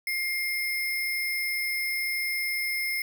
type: tone with sample-and-hold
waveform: sine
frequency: 2119 Hz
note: C7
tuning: 21 cents sharp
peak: -26 dBFS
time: 0.07-3.02 s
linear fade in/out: 2 ms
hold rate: 7350 Hz
effects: none